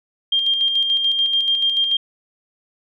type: tone with tremolo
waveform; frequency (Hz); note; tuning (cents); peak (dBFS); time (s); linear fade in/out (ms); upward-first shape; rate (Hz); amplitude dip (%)
sine; 3200; G7; +35; -14; 0.32-1.97; 5; square; 6.9; 40
effects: none